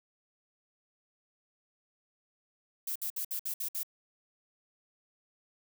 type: noise bursts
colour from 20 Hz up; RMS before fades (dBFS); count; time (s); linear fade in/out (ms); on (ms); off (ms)
violet; -35; 7; 2.87-3.832; 5; 86; 60
effects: none